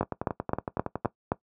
two click trains, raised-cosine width 1 ms, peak -10 / -15 dBFS, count 6 / 12, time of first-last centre 0.01-1.319 / 0.03-1.049 s, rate 3.82 / 10.8 Hz, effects noise-tail reverb RT60 0.1 s tail -18 dB re dry + high-pass 80 Hz 12 dB/octave

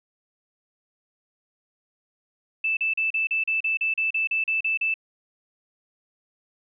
sine tone bursts, 2639 Hz, E7, 1 cent sharp, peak -21 dBFS, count 14, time 2.64-4.941 s, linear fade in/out 5 ms, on 130 ms, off 37 ms, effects none

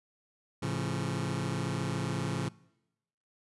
sawtooth chord, A augmented, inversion none, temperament just, 110 / 137.5 / 171.88 Hz, A2 / C#3 / E#3, 0 / -14 / -27 cents, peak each -32 / -30 / -32 dBFS, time 0.62-2.49 s, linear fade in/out 10 ms, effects noise-tail reverb RT60 0.9 s tail -23 dB re dry + resampled to 24000 Hz

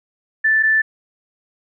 sine tone pair in turn, 1760 / 1760 Hz, A6 / A6, 0 / 0 cents, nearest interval unison, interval 0 cents, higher neither, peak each -12 dBFS, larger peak neither, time 0.44-0.63 / 0.63-0.82 s, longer neither, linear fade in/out 10 ms, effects none

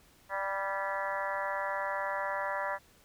harmonic tone with a mistuned harmonic, 196 Hz, G3, in tune, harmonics 3 / 4 / 5 / 6 / 7 / 8 / 9 / 10, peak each -37 / -41 / -36 / -43 / -41 / -47 / -39 / -42 dBFS, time 0.29-2.79 s, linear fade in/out 50 ms, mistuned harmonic 9, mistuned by -37 cents, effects pink hiss -62 dBFS RMS until 3.04 s

